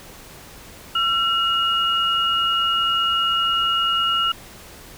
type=tone pair together; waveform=sine; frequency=1355 / 2871 Hz; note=E6 / F7; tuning=+47 / +47 cents; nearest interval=octave + minor second; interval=1300 cents; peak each=-20 dBFS; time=0.95-4.32 s; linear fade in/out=5 ms; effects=pink hiss -42 dBFS RMS until 4.97 s